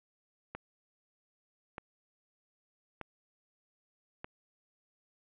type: click train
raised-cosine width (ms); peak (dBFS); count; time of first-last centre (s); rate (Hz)
0.5; -25; 4; 0.55-4.245; 0.812
effects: resampled to 8000 Hz + 9-bit